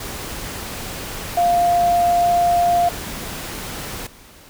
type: tone in noise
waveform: sine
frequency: 698.5 Hz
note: F5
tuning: in tune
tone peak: -13 dBFS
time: 1.37-2.89 s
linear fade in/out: 5 ms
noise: pink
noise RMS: -30 dBFS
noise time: 0-4.07 s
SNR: +14 dB
effects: pink hiss -45 dBFS RMS until 4.49 s